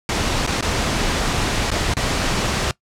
pink noise with dropouts, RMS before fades -20 dBFS, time 0.09-2.71 s, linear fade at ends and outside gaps 1 ms, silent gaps 0.465-0.474 / 0.609-0.625 / 1.704-1.715 / 1.938-1.968 s, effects noise-tail reverb RT60 0.1 s tail -20 dB re dry + low-pass 7000 Hz 12 dB/octave

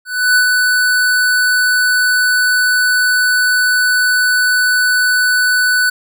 square tone with ADSR envelope, 1493 Hz, F#6, 15 cents sharp, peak -8 dBFS, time 0.05-5.9 s, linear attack 310 ms, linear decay 88 ms, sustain -3 dB, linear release 8 ms, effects none

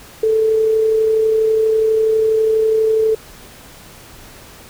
sine tone with amplitude modulation, 440 Hz, A4, in tune, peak -10 dBFS, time 0.23-3.15 s, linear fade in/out 5 ms, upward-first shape sine, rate 32.2 Hz, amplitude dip 30%, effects pink hiss -40 dBFS RMS until 4.69 s

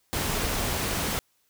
pink noise, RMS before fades -28 dBFS, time 0.13-1.19 s, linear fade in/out 0 ms, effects white hiss -69 dBFS RMS until 1.49 s

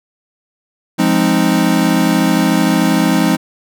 square chord, F minor seventh, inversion none, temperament equal, 174.61 / 207.7 / 261.6 / 311.1 Hz, F3 / Ab3 / C4 / Eb4, 0 / 0 / 0 / 0 cents, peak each -17 dBFS, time 0.98-3.37 s, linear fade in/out 20 ms, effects none

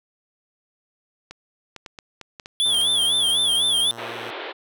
clicks, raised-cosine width 0.2 ms, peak -20 dBFS, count 9, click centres 1.31 / 1.763 / 1.862 / 1.988 / 2.213 / 2.398 / 2.459 / 2.746 / 2.815 s
square tone with vibrato, 3347 Hz, G#7, 13 cents sharp, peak -18 dBFS, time 2.6-3.91 s, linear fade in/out 0 ms, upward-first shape sine, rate 4 Hz, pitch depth 110 cents each way
5% pulse tone with pitch glide, 120 to 116.72 Hz, B2 to A#2, -49 to +3 cents, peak -26 dBFS, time 2.65-4.31 s, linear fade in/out 10 ms, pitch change -48 cents, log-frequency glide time 3.24-3.5 s
pink band-pass noise, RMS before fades -33 dBFS, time 3.97-4.53 s, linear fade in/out 20 ms, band 340 to 3800 Hz, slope 48 dB/octave
effects none

